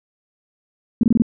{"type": "tone bursts", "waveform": "sine", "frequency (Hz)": 230, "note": "A#3", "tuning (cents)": -23, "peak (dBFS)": -10, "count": 5, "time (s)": [1.01, 1.221], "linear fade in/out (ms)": 2, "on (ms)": 23, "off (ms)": 24, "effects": []}